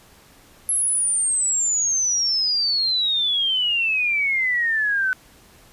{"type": "exponential sweep", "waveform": "sine", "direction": "down", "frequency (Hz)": [11160, 1500], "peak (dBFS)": -18, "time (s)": [0.69, 5.13], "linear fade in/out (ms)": 0, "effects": ["pink hiss -51 dBFS RMS until 5.72 s", "resampled to 32000 Hz"]}